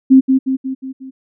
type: tone with echo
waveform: sine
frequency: 263.9 Hz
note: C4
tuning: 15 cents sharp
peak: -3 dBFS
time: 0.1-0.21 s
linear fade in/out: 20 ms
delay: 180 ms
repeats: 5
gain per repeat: -5 dB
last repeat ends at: 1.11 s
effects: none

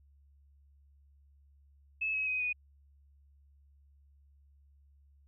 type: tone with pitch steps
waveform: sine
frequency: 2599 / 2557 / 2516 / 2476 Hz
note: E7 / D#7 / D#7 / D#7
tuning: -25 / +47 / +19 / -9 cents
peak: -30 dBFS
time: 2.01-2.53 s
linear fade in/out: 10 ms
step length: 130 ms
effects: added 70 Hz sine -60 dBFS peak until 5.27 s

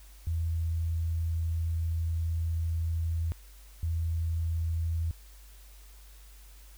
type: tone pair in turn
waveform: sine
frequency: 82.41 / 82.41 Hz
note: E2 / E2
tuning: 0 / 0 cents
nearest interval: unison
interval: 0 cents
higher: neither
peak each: -27 dBFS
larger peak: neither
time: 0.27-3.32 / 3.83-5.11 s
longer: first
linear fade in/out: 0 ms
effects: added 50 Hz sine -49 dBFS peak until 6.77 s + white hiss -58 dBFS RMS until 6.77 s

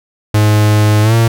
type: tone with pitch glide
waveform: 45% pulse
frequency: 105.8 to 114.71 Hz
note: G#2 to A#2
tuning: +33 to -27 cents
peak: -7 dBFS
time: 0.34-1.28 s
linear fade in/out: 5 ms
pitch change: +140 cents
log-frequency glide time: 1.02-1.14 s
effects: none

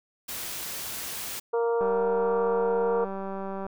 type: noise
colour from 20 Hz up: white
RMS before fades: -35 dBFS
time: 0.28-1.4 s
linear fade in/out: 10 ms
type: harmonic tone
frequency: 233.1 Hz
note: A#3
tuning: in tune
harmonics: 2 / 3 / 4 / 5 / 6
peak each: -23 / -36 / -33 / -39 / -42 dBFS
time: 1.53-3.05 s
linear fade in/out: 10 ms
type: click train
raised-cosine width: 1 ms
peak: -22 dBFS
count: 361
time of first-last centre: 1.81-3.666 s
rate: 194 Hz
effects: none

